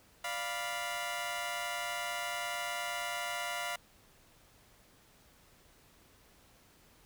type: chord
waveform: 15% pulse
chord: B diminished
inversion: first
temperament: equal with one note detuned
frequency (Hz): 587.3 / 698.5 / 982.6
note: D5 / F5 / B5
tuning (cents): 0 / 0 / -9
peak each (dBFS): -37 / -31 / -34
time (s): 0.24-3.76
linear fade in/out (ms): 5
effects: pink hiss -63 dBFS RMS until 7.05 s